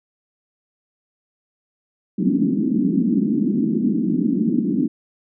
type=band-pass noise; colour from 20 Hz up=white; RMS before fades=-19 dBFS; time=2.18-4.88 s; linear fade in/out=10 ms; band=180 to 300 Hz; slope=48 dB/octave; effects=none